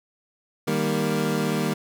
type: chord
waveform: 25% pulse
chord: Eb major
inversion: none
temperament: equal with one note detuned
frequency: 155.56 / 197.93 / 233.1 Hz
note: Eb3 / G3 / Bb3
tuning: 0 / +17 / 0 cents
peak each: -23 dBFS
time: 0.67-1.74 s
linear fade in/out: 10 ms
effects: none